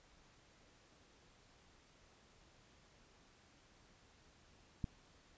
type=click; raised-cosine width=5 ms; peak=-26 dBFS; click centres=4.842 s; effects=pink hiss -67 dBFS RMS until 5.37 s + resampled to 16000 Hz